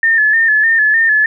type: tone with vibrato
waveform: sine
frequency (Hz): 1767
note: A6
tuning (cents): +7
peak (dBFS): -8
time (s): 0.03-1.26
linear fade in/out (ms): 2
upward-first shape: square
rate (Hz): 3.3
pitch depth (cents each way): 47
effects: none